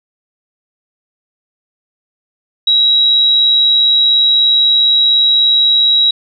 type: tone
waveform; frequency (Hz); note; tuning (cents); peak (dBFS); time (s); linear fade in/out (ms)
sine; 3861; B7; -40; -7; 2.67-6.11; 5
effects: none